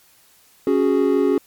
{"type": "chord", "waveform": "triangle", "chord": "C# suspended fourth", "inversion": "none", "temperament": "just", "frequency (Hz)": [277.2, 369.6, 415.8], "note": ["C#4", "F#4", "G#4"], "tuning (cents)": [0, -2, 2], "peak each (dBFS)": -17, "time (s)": [0.67, 1.38], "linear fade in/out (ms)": 2, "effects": ["white hiss -54 dBFS RMS until 1.46 s", "MP3 96 kbps"]}